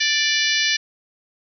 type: harmonic tone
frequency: 587.3 Hz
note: D5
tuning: in tune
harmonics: 3 / 4 / 5 / 6 / 7 / 8 / 9 / 10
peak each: -23 / -24 / -25 / -26 / -26 / -27 / -28 / -28 dBFS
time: 0-0.77 s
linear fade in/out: 10 ms
effects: none

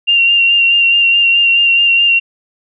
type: tone with vibrato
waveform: sine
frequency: 2772 Hz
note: F7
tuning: 14 cents flat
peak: -7 dBFS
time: 0.07-2.2 s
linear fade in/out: 20 ms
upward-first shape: sine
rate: 4.7 Hz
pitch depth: 23 cents each way
effects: none

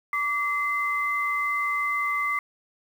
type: tone pair together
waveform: sine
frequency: 1154.5 / 2057 Hz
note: D6 / C7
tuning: -30 / -30 cents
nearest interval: minor seventh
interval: 1000 cents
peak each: -26 dBFS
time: 0.13-2.39 s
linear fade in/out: 2 ms
effects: 8-bit

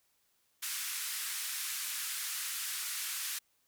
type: band-pass noise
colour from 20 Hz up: white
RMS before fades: -38 dBFS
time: 0.62-3.39 s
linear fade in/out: 10 ms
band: 1300 to 14000 Hz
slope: 24 dB/octave
effects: white hiss -74 dBFS RMS until 3.67 s

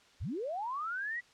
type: linear sweep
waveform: sine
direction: up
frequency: 43.51 to 1975.5 Hz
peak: -34 dBFS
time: 0.2-1.21 s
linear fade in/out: 20 ms
effects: white hiss -62 dBFS RMS until 1.33 s + low-pass 5000 Hz 12 dB/octave

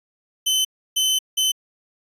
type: tone bursts at uneven times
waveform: sawtooth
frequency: 3050 Hz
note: G7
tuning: 48 cents flat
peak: -14 dBFS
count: 3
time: 0.46-0.65 / 0.96-1.19 / 1.37-1.52 s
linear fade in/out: 10 ms
effects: resampled to 32000 Hz

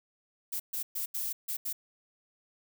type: noise bursts at uneven times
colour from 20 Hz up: violet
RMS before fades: -34 dBFS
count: 6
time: 0.52-0.6 / 0.73-0.83 / 0.95-1.06 / 1.14-1.33 / 1.48-1.57 / 1.65-1.73 s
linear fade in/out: 10 ms
effects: none

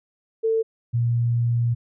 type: tone pair in turn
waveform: sine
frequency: 447.3 / 118.47 Hz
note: A4 / A#2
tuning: +28 / +28 cents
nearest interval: octave + major seventh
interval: 2300 cents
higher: first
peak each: -18 dBFS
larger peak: neither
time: 0.43-0.63 / 0.93-1.75 s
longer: second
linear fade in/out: 20 ms
effects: none

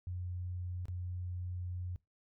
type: tone with dropouts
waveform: sine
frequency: 89.7 Hz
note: F2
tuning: 47 cents sharp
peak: -37 dBFS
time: 0.07-1.96 s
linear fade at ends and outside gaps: 0 ms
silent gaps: 0.855-0.883 s
effects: noise-tail reverb RT60 0.2 s tail -22 dB re dry

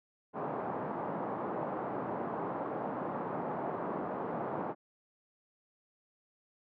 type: band-pass noise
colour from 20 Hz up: white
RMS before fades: -37 dBFS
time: 0.33-4.75 s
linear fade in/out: 50 ms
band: 140 to 1000 Hz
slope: 24 dB/octave
effects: none

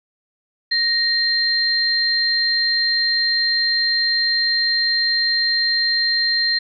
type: tone pair together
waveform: sine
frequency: 1864.7 / 4170 Hz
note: A#6 / C8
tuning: 0 / -7 cents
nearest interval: octave + major second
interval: 1393 cents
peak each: -21 / -17 dBFS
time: 0.71-6.59 s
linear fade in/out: 10 ms
effects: none

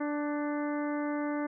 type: harmonic tone with a mistuned harmonic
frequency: 293.7 Hz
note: D4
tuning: in tune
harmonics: 1 / 2 / 3 / 4 / 5 / 6 / 7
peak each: -31 / -37 / -41 / -43 / -45 / -47 / -48 dBFS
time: 0-1.47 s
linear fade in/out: 10 ms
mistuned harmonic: 5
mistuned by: +28 cents
effects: none

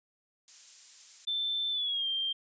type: noise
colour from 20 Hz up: violet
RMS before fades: -43 dBFS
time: 0.48-1.25 s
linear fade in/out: 0 ms
type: tone with pitch glide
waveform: sine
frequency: 3542 to 3174 Hz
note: A7 to G7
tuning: +11 to +21 cents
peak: -29 dBFS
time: 1.27-2.33 s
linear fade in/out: 10 ms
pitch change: -190 cents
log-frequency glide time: 1.71-2.07 s
effects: resampled to 16000 Hz

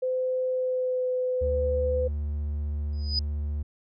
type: tone with pitch glide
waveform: sine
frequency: 512 to 506.1 Hz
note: C5 to B4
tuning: -38 to +42 cents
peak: -24 dBFS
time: 0.02-2.08 s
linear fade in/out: 10 ms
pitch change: -20 cents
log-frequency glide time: 0.49-1.07 s
type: tone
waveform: triangle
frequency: 73.7 Hz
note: D2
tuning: 7 cents sharp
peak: -25 dBFS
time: 1.41-3.63 s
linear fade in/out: 10 ms
type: tone with exponential growth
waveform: sine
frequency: 4978 Hz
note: D#8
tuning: in tune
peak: -21 dBFS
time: 2.93-3.19 s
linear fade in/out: 1 ms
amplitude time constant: 55 ms
effects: none

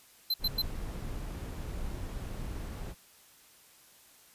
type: tone bursts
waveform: square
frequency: 4086 Hz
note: C8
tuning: 42 cents flat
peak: -27 dBFS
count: 3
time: 0.3-0.62 s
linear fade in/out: 5 ms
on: 40 ms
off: 100 ms
type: noise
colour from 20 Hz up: brown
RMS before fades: -38 dBFS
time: 0.39-2.95 s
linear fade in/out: 50 ms
effects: white hiss -59 dBFS RMS until 4.34 s + resampled to 32000 Hz

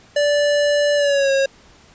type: tone with pitch glide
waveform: square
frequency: 583 to 544 Hz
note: D5 to C#5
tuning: -13 to -33 cents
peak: -15 dBFS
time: 0.16-1.46 s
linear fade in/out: 5 ms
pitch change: -120 cents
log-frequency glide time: 0.96-1.31 s
effects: pink hiss -49 dBFS RMS until 1.94 s + resampled to 16000 Hz

